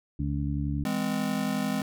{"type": "harmonic tone", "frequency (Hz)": 71, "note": "C#2", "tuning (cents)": 42, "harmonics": [1, 2, 3, 4], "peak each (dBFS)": [-31, -30, -36, -33], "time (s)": [0.19, 0.84], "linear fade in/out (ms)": 5}
{"type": "chord", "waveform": "square", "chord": "E augmented", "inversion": "none", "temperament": "just", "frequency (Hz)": [164.81, 206, 257.5], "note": ["E3", "G#3", "B#3"], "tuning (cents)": [0, -14, -28], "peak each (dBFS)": [-36, -30, -31], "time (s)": [0.85, 1.82], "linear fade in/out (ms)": 2}
{"effects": []}